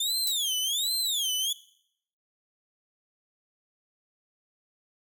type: tone with vibrato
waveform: sawtooth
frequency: 3520 Hz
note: A7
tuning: in tune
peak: -23 dBFS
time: 0-1.53 s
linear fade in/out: 5 ms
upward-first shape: sine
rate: 1.3 Hz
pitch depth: 280 cents each way
type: noise with exponential decay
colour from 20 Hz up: violet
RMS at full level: -29 dBFS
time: 0.27-0.41 s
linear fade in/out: 1 ms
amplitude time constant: 29 ms
effects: noise-tail reverb RT60 0.7 s tail -19 dB re dry